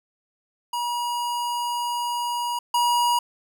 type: tone pair in turn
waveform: square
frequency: 960 / 960 Hz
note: B5 / B5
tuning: -49 / -49 cents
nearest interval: unison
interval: 0 cents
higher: neither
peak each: -25 / -19 dBFS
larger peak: second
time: 0.73-2.59 / 2.74-3.19 s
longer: first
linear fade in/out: 5 ms
effects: none